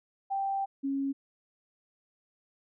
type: tone pair in turn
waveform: sine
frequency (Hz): 784 / 274.6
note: G5 / C#4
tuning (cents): 0 / -16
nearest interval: octave + tritone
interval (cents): 1816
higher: first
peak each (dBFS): -28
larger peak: neither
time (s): 0.3-0.66 / 0.83-1.13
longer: first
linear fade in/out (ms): 20
effects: none